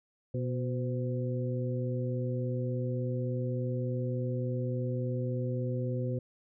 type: harmonic tone with a mistuned harmonic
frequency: 123.47 Hz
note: B2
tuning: in tune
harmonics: 1 / 2 / 3 / 4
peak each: -31 / -38 / -40 / -38 dBFS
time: 0.34-6.19 s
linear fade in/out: 5 ms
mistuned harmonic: 4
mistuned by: +56 cents
effects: none